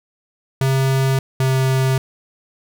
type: tone pair in turn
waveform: square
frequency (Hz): 133.7 / 132.01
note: C3 / C3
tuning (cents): +38 / +16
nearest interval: unison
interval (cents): 22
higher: first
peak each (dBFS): -15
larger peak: neither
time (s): 0.61-1.19 / 1.4-1.98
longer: neither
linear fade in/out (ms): 2
effects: none